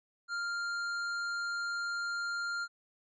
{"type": "tone with tanh clipping", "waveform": "sine", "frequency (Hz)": 1396.9, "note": "F6", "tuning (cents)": 0, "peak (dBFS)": -35, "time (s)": [0.28, 2.68], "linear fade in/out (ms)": 50, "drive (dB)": 15, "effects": ["resampled to 16000 Hz"]}